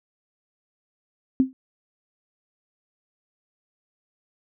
sine tone with exponential decay, 261.6 Hz, C4, in tune, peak -11 dBFS, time 1.4-1.53 s, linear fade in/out 0 ms, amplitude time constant 28 ms, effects none

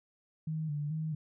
sine tone with vibrato, 152.2 Hz, D#3, 38 cents flat, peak -32 dBFS, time 0.47-1.15 s, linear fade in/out 5 ms, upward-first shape square, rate 2.3 Hz, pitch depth 58 cents each way, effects none

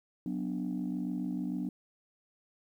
sine chord, B minor, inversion second, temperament equal, 185 / 246.9 / 293.7 Hz, F#3 / B3 / D4, 0 / 0 / 0 cents, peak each -35 / -35 / -36 dBFS, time 0.26-1.69 s, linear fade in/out 2 ms, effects tanh soft clip ceiling -26 dBFS + 11-bit

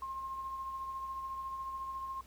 sine tone with tremolo, 1066 Hz, C6, 32 cents sharp, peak -36 dBFS, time 0.02-2.21 s, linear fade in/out 2 ms, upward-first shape triangle, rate 14 Hz, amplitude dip 40%, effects added 60 Hz sine -56 dBFS peak until 2.26 s + pink hiss -62 dBFS RMS until 2.26 s

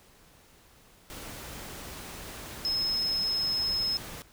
sine tone in noise, 5170 Hz, E8, 34 cents flat, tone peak -26 dBFS, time 2.65-3.97 s, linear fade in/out 0 ms, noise pink, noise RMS -42 dBFS, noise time 1.1-4.22 s, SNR +13 dB, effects pink hiss -58 dBFS RMS until 4.32 s

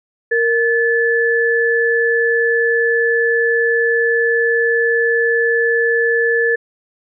sine tone pair together, 465 / 1734.9 Hz, A#4 / A6, -4 / -25 cents, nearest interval octave + major seventh, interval 2279 cents, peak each -15 dBFS, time 0.31-6.56 s, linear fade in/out 10 ms, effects none

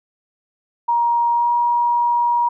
sine tone with pitch glide, 944 to 953.9 Hz, A#5 to A#5, +22 to +40 cents, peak -14 dBFS, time 0.88-2.49 s, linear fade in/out 10 ms, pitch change +18 cents, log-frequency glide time 1.32-1.5 s, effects none

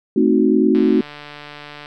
sine chord, A diminished seventh, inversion none, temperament equal, 220 / 261.6 / 311.1 / 370 Hz, A3 / C4 / Eb4 / Gb4, 0 / 0 / 0 / 0 cents, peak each -17 dBFS, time 0.16-1.01 s, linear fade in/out 5 ms
click train, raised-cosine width 0.3 ms, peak -19 dBFS, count 164, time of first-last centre 0.75-1.859 s, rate 147 Hz
effects none

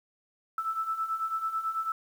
sine beating tone pair, 1312 / 1321.1 Hz, E6 / E6, -9 / +3 cents, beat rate 9.1 Hz, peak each -35 / -30 dBFS, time 0.58-1.92 s, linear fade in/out 2 ms, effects 9-bit

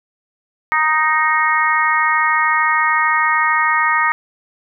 harmonic tone, 311.1 Hz, D#4, in tune, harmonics 3 / 4 / 5 / 6 / 7, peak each -19 / -17 / -27 / -17 / -21 dBFS, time 0.72-4.12 s, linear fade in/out 0 ms, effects none

